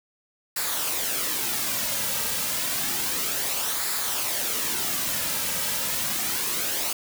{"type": "noise with flanger", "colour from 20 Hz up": "white", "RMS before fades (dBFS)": -27, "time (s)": [0.56, 6.93], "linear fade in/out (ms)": 5, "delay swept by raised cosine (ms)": [0.33, 2.83], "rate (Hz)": 0.3, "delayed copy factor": -0.5, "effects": []}